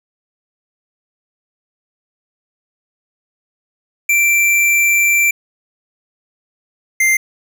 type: tone pair in turn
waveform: square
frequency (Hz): 2349 / 2093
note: D7 / C7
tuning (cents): 0 / 0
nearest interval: major second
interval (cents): 200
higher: first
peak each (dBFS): -11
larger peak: neither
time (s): 4.09-5.31 / 7-7.17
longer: first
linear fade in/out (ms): 5
effects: none